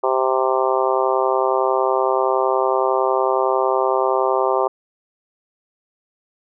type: harmonic tone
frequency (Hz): 130.81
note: C3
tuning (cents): 0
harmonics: 3 / 4 / 5 / 6 / 7 / 8 / 9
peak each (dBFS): -21 / -22 / -23 / -24 / -24 / -25 / -26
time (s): 0.03-4.68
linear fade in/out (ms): 10
effects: none